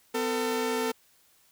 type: tone pair together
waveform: sawtooth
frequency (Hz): 252.5 / 448.7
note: B3 / A4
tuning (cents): +39 / +34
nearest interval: minor seventh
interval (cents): 995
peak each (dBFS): -28 / -24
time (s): 0.14-0.92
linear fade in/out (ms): 10
effects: white hiss -63 dBFS RMS until 1.51 s